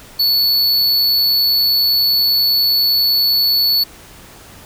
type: tone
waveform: square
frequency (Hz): 4435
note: C#8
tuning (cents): 0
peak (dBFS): -12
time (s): 0.19-3.84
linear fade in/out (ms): 10
effects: pink hiss -40 dBFS RMS until 4.65 s